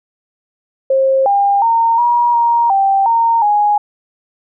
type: tone with pitch steps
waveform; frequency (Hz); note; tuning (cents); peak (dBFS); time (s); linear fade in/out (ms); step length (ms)
sine; 534 / 802 / 918 / 956 / 939 / 783 / 921 / 830; C5 / G5 / A#5 / A#5 / A#5 / G5 / A#5 / G#5; +35 / +39 / -27 / +43 / +12 / -2 / -21 / -1; -9; 0.9-3.78; 5; 360
effects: none